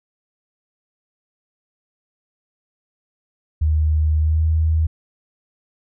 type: tone with pitch glide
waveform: sine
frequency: 77.3 to 79.57 Hz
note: D#2 to D#2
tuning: -11 to +39 cents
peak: -14 dBFS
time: 3.61-4.87 s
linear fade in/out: 10 ms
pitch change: +50 cents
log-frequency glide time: 4.2-4.43 s
effects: none